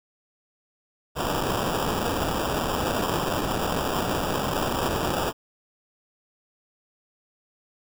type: noise with sample-and-hold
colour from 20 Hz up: white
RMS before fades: -26 dBFS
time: 1.15-5.33 s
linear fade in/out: 50 ms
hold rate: 2100 Hz
effects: none